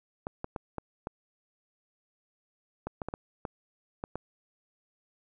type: clicks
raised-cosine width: 1 ms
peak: -20 dBFS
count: 12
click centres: 0.269 / 0.444 / 0.562 / 0.783 / 1.071 / 2.87 / 3.018 / 3.086 / 3.139 / 3.452 / 4.039 / 4.156 s
effects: none